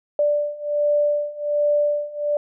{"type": "beating tone pair", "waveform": "sine", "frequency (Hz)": [587.3, 588.6], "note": ["D5", "D5"], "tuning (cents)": [0, 4], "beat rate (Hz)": 1.3, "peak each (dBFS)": [-22, -20], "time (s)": [0.19, 2.37], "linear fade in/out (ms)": 2, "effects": []}